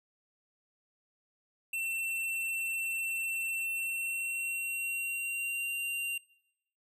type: tone with pitch glide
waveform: square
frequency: 2696 to 2772 Hz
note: E7 to F7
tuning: +38 to -14 cents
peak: -33 dBFS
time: 1.73-6.18 s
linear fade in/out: 5 ms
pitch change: +48 cents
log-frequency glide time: 3.59-5.78 s
effects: noise-tail reverb RT60 0.8 s tail -22 dB re dry